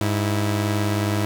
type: tone pair together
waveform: sawtooth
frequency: 102.42 / 325.9 Hz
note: G#2 / E4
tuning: -24 / -20 cents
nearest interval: octave + minor sixth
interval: 2004 cents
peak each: -17 / -22 dBFS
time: 0.01-1.25 s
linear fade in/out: 0 ms
effects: none